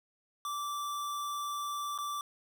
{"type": "tone with dropouts", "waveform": "square", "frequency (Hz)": 1167, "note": "D6", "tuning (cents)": -11, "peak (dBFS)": -35, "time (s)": [0.45, 2.21], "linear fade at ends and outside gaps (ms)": 1, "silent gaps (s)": [1.978, 1.986], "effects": []}